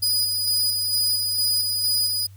sawtooth tone with tremolo, 4946 Hz, D#8, 11 cents flat, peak -16 dBFS, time 0.02-2.27 s, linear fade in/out 10 ms, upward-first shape square, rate 2.2 Hz, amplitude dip 30%, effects added 97 Hz sine -42 dBFS peak until 2.36 s + white hiss -59 dBFS RMS until 2.36 s

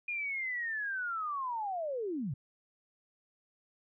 sine linear sweep, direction down, 2448 to 114.6 Hz, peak -33 dBFS, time 0.08-2.34 s, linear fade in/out 5 ms, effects none

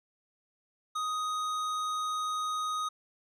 triangle tone with hard clipping, 1249 Hz, D#6, 6 cents sharp, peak -32 dBFS, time 0.95-2.89 s, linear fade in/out 10 ms, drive 16 dB, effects none

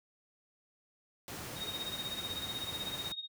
pink noise, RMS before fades -43 dBFS, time 1.28-3.12 s, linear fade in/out 0 ms
sine tone with tremolo, 3729 Hz, A#7, in tune, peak -34 dBFS, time 1.55-3.28 s, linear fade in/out 50 ms, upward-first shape triangle, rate 16 Hz, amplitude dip 90%
effects high-pass 80 Hz 12 dB/octave

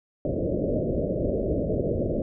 white low-pass noise, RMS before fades -26 dBFS, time 0.25-2.22 s, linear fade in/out 2 ms, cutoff 620 Hz, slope 96 dB/octave, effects none

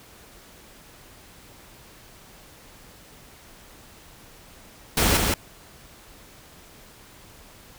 pink noise with echo, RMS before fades -20 dBFS, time 4.97-5.17 s, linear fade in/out 2 ms, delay 170 ms, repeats 1, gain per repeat -3 dB, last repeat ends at 5.34 s, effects pink hiss -49 dBFS RMS until 7.78 s

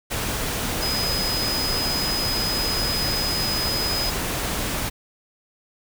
sine tone in noise, 5020 Hz, D#8, 15 cents sharp, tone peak -24 dBFS, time 0.81-4.11 s, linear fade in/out 20 ms, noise pink, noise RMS -26 dBFS, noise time 0.1-4.9 s, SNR -1 dB, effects none

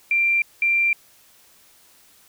sine tone pair in turn, 2367 / 2367 Hz, D7 / D7, +13 / +13 cents, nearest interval unison, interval 0 cents, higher neither, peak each -16 dBFS, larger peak neither, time 0.11-0.42 / 0.62-0.93 s, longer neither, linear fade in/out 2 ms, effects white hiss -54 dBFS RMS until 2.28 s

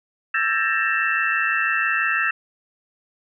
sine tone cluster, 1329 / 1595 / 1754 / 1860 / 2664 Hz, E6 / G6 / A6 / A#6 / E7, +14 / +30 / -6 / -4 / +18 cents, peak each -25 dBFS, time 0.34-2.31 s, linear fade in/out 5 ms, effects none

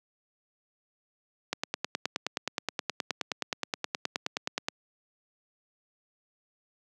click train, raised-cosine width 0.2 ms, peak -11 dBFS, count 31, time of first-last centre 1.53-4.685 s, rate 9.51 Hz, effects high-pass 200 Hz 12 dB/octave

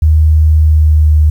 sine tone with pitch glide, 77.78 to 76.27 Hz, D#2 to D#2, 0 to -34 cents, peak -4 dBFS, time 0.02-1.3 s, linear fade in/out 5 ms, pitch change -34 cents, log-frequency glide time 0.55-1.18 s, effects 7-bit

